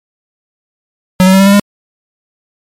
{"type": "tone with pitch steps", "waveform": "square", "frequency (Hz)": [185, 188.45, 191.97, 195.55, 199.2, 202.9], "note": ["F#3", "F#3", "G3", "G3", "G3", "G#3"], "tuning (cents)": [0, 32, -36, -4, 28, -40], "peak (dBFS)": -4, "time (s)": [1.2, 1.596], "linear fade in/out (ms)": 0, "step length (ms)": 66, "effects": ["MP3 64 kbps"]}